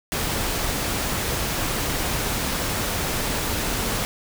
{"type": "noise", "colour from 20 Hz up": "pink", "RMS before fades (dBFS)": -25, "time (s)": [0.12, 4.05], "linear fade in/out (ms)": 0, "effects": []}